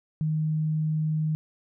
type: tone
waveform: sine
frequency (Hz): 155.56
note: D#3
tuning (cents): 0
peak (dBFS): -23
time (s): 0.21-1.35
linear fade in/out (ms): 0
effects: none